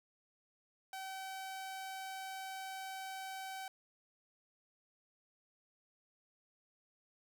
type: tone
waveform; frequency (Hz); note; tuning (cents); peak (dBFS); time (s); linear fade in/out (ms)
sawtooth; 766; G5; -40; -39; 0.93-3.68; 2
effects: none